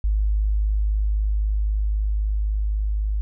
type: tone with level ramp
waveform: sine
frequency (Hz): 51.91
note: G#1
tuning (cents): 0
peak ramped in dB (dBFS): -17 to -20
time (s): 0.04-3.21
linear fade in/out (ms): 0
effects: none